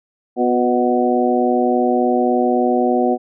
harmonic tone with a mistuned harmonic, 123.47 Hz, B2, in tune, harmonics 2 / 3 / 4 / 5 / 6, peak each -18 / -19 / -21 / -23 / -19 dBFS, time 0.36-3.18 s, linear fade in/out 50 ms, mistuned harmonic 3, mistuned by -37 cents, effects none

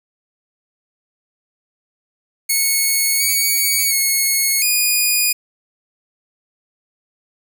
5% pulse tone with pitch steps, 2202 / 2249 / 2184 / 2460 Hz, C#7 / C#7 / C#7 / D#7, -12 / +24 / -26 / -20 cents, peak -5 dBFS, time 2.49-5.33 s, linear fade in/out 10 ms, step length 710 ms, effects none

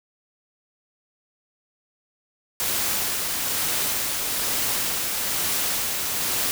white noise with tremolo, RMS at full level -24 dBFS, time 2.6-6.51 s, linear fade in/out 0 ms, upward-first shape sine, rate 1.1 Hz, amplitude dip 25%, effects none

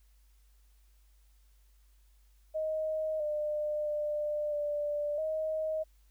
sine tone with pitch steps, 626 / 601 / 597 / 589 / 628 Hz, D#5 / D5 / D5 / D5 / D#5, +10 / +40 / +28 / +5 / +16 cents, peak -30 dBFS, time 2.54-5.84 s, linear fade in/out 20 ms, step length 660 ms, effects added 50 Hz sine -60 dBFS peak until 6.1 s + white hiss -73 dBFS RMS until 6.1 s

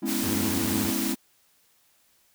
triangle chord, C# minor seventh, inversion second, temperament equal with one note detuned, 207.7 / 246.9 / 275.6 / 329.6 Hz, G#3 / B3 / C#4 / E4, 0 / 0 / -10 / 0 cents, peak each -30 dBFS, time 0.02-1.15 s, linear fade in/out 10 ms
white noise, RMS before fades -31 dBFS, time 0.05-1.16 s, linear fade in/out 50 ms
15% pulse tone with vibrato, 97.8 Hz, G2, 4 cents flat, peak -24 dBFS, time 0.23-0.91 s, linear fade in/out 10 ms, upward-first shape sine, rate 14 Hz, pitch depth 220 cents each way
effects white hiss -64 dBFS RMS until 2.34 s

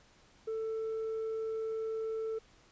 sine tone with tanh clipping, 443.6 Hz, A4, 14 cents sharp, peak -34 dBFS, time 0.47-2.39 s, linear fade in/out 10 ms, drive 2 dB, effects pink hiss -63 dBFS RMS until 2.71 s + resampled to 16000 Hz

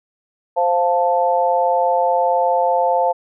sine chord, F major, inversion second, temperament equal, 523.3 / 698.5 / 880 Hz, C5 / F5 / A5, 0 / 0 / 0 cents, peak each -18 dBFS, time 0.56-3.13 s, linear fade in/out 20 ms, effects none

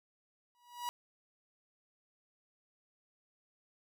45% pulse tone with exponential growth, 968 Hz, B5, 35 cents flat, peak -33 dBFS, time 0.55-0.89 s, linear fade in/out 0 ms, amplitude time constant 72 ms, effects none

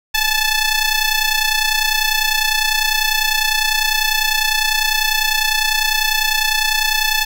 10% pulse ring-modulated tone, 871 Hz, A5, 18 cents flat, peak -3 dBFS, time 0.14-7.25 s, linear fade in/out 10 ms, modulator 886 Hz, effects none

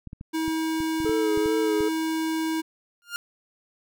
clicks, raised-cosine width 5 ms, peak -25 dBFS, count 11, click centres 0.073 / 0.131 / 0.211 / 0.48 / 0.804 / 1.003 / 1.047 / 1.095 / 1.375 / 1.459 / 1.806 s
square tone, 320.3 Hz, E4, 50 cents flat, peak -25 dBFS, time 0.33-2.62 s, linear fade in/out 20 ms
triangle tone with vibrato, 431.4 Hz, A4, 34 cents flat, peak -21 dBFS, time 1.05-1.89 s, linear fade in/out 10 ms, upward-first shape sine, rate 2.4 Hz, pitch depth 43 cents each way
sawtooth tone with exponential growth, 1408 Hz, F6, 14 cents sharp, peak -22 dBFS, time 3.02-3.16 s, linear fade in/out 0 ms, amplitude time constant 29 ms
effects none

